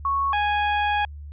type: tone pair in turn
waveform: sine / sawtooth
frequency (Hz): 1106 / 828.6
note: C#6 / G#5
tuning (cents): -4 / -4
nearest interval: perfect fourth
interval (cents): 500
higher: first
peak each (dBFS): -20 / -16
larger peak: second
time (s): 0.05-0.33 / 0.33-1.05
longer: second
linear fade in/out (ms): 2
effects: added 73 Hz sine -35 dBFS peak until 1.32 s + resampled to 8000 Hz